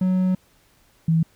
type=tone pair in turn; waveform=triangle / sine; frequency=185.1 / 162.64 Hz; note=F#3 / E3; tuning=+1 / -23 cents; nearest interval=major second; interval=224 cents; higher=first; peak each=-15 dBFS; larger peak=neither; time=0.01-0.35 / 1.08-1.23 s; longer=first; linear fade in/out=5 ms; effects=pink hiss -59 dBFS RMS until 1.35 s